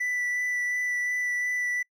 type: tone with vibrato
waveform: triangle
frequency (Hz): 1975.5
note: B6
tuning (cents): 0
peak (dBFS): -24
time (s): 0-1.83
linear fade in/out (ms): 10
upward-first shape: sine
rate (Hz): 2.8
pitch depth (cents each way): 10
effects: noise-tail reverb RT60 0.1 s tail -26 dB re dry